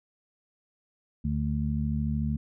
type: harmonic tone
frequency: 73.42 Hz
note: D2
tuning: in tune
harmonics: 1 / 2 / 3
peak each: -30 / -30 / -30 dBFS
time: 1.24-2.37 s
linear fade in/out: 10 ms
effects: none